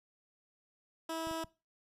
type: tone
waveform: 15% pulse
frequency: 325.2 Hz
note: E4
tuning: 23 cents flat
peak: -30 dBFS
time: 1.09-1.44 s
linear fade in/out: 5 ms
type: clicks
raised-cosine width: 5 ms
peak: -38 dBFS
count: 3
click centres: 1.271 / 1.312 / 1.444 s
effects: noise-tail reverb RT60 0.3 s tail -22 dB re dry + resampled to 32000 Hz